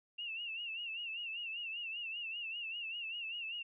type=tone with vibrato; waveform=sine; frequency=2747 Hz; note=F7; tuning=29 cents flat; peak=-39 dBFS; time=0.18-3.63 s; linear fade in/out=10 ms; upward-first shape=sine; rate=5.1 Hz; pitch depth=91 cents each way; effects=none